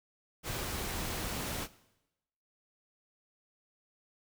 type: noise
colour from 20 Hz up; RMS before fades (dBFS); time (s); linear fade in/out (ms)
pink; -37; 0.43-1.68; 50
effects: noise-tail reverb RT60 0.9 s tail -18 dB re dry